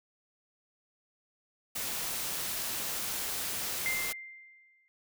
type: noise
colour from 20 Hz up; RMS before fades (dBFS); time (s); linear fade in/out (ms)
white; -35; 1.75-4.13; 10
type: tone with exponential decay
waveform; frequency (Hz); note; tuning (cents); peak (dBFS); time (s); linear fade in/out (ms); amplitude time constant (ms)
sine; 2093; C7; 0; -28; 3.86-4.88; 0; 220
effects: none